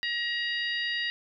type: harmonic tone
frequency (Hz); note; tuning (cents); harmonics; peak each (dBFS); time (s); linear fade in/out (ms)
949; A#5; +31; 2 / 3 / 4 / 5; -30 / -34 / -36 / -38; 0.03-1.1; 0
effects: none